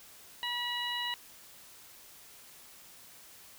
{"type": "harmonic tone with a mistuned harmonic", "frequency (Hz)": 967, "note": "B5", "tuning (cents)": -37, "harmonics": [1, 2, 3, 4], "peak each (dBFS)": [-39, -38, -36, -39], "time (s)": [0.43, 1.14], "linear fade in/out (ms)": 0, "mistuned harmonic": 4, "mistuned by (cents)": 24, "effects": ["white hiss -54 dBFS RMS until 3.58 s"]}